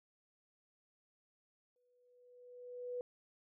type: tone with exponential growth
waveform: sine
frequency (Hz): 492.6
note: B4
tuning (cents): -5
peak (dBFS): -37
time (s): 1.76-3.01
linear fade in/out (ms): 1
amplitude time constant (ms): 270
effects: none